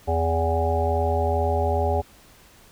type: harmonic tone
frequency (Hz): 82.41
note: E2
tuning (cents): 0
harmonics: 1 / 3 / 5 / 7 / 9 / 10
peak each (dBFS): -23 / -34 / -27 / -27 / -27 / -29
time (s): 0.07-2.02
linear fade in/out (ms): 20
effects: pink hiss -52 dBFS RMS until 2.71 s